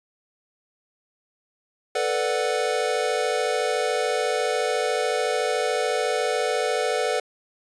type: chord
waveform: square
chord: B minor seventh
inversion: third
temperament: equal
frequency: 440 / 493.9 / 587.3 / 740 Hz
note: A4 / B4 / D5 / F#5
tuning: 0 / 0 / 0 / 0 cents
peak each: -28 / -27 / -29 / -29 dBFS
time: 1.95-7.2 s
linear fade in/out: 5 ms
effects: resampled to 22050 Hz